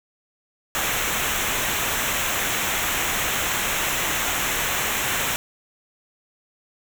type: noise with comb filter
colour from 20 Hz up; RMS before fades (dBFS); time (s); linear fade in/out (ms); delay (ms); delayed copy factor
pink; -24; 0.75-5.36; 0; 0.21; -0.7
effects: none